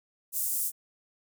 pink high-pass noise, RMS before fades -30 dBFS, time 0.32-0.72 s, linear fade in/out 50 ms, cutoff 8400 Hz, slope 24 dB/octave, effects none

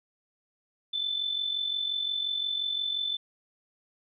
sine tone with amplitude modulation, 3520 Hz, A7, in tune, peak -25 dBFS, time 0.93-3.17 s, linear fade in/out 10 ms, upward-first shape sine, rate 45.7 Hz, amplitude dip 60%, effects none

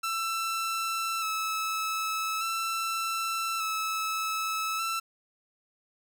sawtooth tone with vibrato, 1318.5 Hz, E6, in tune, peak -25 dBFS, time 0.03-5 s, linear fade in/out 10 ms, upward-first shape square, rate 0.42 Hz, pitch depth 22 cents each way, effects none

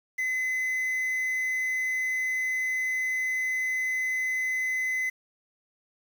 triangle tone with quantisation, 2032 Hz, B6, 49 cents sharp, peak -24 dBFS, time 0.18-5.1 s, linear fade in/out 10 ms, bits 8, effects none

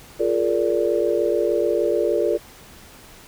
sine chord, Bb dominant seventh, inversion second, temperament just, 349.6 / 419.5 / 466.2 / 582.7 Hz, F4 / Ab4 / Bb4 / D5, +2 / +17 / 0 / -14 cents, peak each -23 dBFS, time 0.19-2.38 s, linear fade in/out 20 ms, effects pink hiss -45 dBFS RMS until 3.27 s

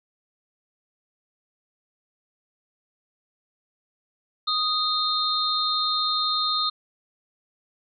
sine tone cluster, 1244 / 3682 / 4164 Hz, D#6 / A#7 / C8, -1 / -22 / -9 cents, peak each -26 dBFS, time 4.47-6.7 s, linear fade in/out 10 ms, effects none

